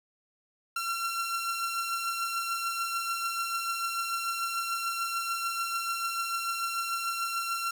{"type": "beating tone pair", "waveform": "sawtooth", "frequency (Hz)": [1362, 1368.8], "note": ["F6", "F6"], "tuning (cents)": [-44, -35], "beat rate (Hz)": 6.8, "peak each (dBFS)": [-27, -34], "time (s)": [0.76, 7.71], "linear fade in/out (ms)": 5, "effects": ["9-bit"]}